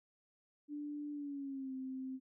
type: tone with pitch glide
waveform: sine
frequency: 293.7 to 261.7 Hz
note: D4 to C4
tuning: 0 to 0 cents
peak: -40 dBFS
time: 0.68-2.2 s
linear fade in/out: 50 ms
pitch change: -200 cents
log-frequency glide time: 1.12-1.74 s
effects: none